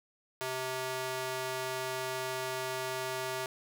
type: tone with high-pass filter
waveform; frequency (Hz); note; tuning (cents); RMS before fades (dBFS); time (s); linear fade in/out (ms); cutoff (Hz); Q
square; 129.6; C3; -16; -36; 0.41-3.46; 0; 500; 0.75
effects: none